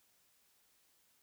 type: silence
effects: white hiss -72 dBFS RMS until 1.22 s